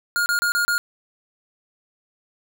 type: tone bursts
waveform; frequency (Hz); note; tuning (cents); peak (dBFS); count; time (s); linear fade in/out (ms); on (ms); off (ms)
square; 1423; F6; +32; -19; 5; 0.16-0.78; 0; 100; 30
effects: none